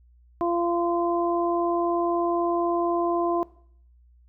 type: harmonic tone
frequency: 343.9 Hz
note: F4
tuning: 27 cents flat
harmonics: 1 / 2 / 3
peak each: -24 / -27 / -29 dBFS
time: 0.41-3.43 s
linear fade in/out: 0 ms
effects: noise-tail reverb RT60 0.6 s tail -19 dB re dry + added 60 Hz sine -53 dBFS peak until 4.28 s